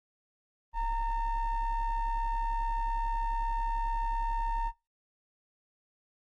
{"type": "ring-modulated tone", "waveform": "triangle", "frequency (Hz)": 444.4, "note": "A4", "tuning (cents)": 17, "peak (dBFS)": -24, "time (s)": [0.73, 4.72], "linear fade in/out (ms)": 50, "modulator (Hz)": 478, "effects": ["noise-tail reverb RT60 0.2 s tail -17 dB re dry", "Opus 32 kbps"]}